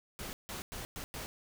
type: noise bursts at uneven times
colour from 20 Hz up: pink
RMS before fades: -42 dBFS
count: 5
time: 0.19-0.33 / 0.49-0.62 / 0.72-0.85 / 0.96-1.04 / 1.14-1.26 s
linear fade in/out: 0 ms
effects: none